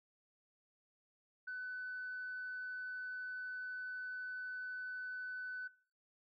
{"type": "tone", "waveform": "sine", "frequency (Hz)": 1502, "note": "F#6", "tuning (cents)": 26, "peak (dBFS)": -40, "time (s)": [1.47, 5.68], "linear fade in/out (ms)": 10, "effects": ["noise-tail reverb RT60 0.5 s tail -23 dB re dry", "tanh soft clip ceiling -37 dBFS"]}